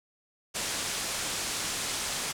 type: low-pass noise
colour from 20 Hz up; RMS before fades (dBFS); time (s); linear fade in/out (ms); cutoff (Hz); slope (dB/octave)
white; -33; 0.54-2.33; 20; 9200; 24
effects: none